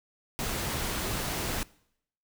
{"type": "noise", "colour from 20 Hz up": "pink", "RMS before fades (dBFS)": -32, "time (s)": [0.39, 1.63], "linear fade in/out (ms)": 0, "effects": ["noise-tail reverb RT60 0.7 s tail -22 dB re dry"]}